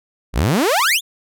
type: exponential sweep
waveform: sawtooth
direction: up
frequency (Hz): 46.06 to 3751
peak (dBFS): -10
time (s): 0.33-1.01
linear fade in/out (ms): 50
effects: none